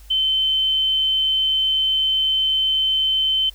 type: tone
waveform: sine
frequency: 3076 Hz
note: G7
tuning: 33 cents flat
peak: -16 dBFS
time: 0.1-3.5 s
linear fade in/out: 10 ms
effects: added 50 Hz sine -41 dBFS peak until 3.54 s + white hiss -52 dBFS RMS until 3.54 s